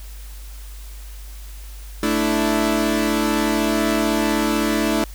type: chord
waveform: sawtooth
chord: A suspended fourth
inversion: none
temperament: equal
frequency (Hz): 220 / 293.7 / 329.6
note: A3 / D4 / E4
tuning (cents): 0 / 0 / 0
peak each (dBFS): -18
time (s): 2.03-5.04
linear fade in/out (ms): 2
effects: added 50 Hz sine -33 dBFS peak until 5.14 s + white hiss -45 dBFS RMS until 5.14 s